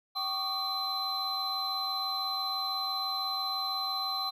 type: tone cluster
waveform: triangle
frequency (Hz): 771 / 1119 / 1205 / 4058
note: G5 / C#6 / D6 / B7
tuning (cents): -29 / +16 / +44 / +46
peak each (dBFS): -36 / -37 / -38 / -31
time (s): 0.15-4.31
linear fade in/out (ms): 20
effects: none